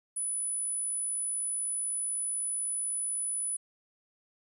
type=tone; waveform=sine; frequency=9956 Hz; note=D#9; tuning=in tune; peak=-30 dBFS; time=0.16-3.57 s; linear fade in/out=10 ms; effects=11-bit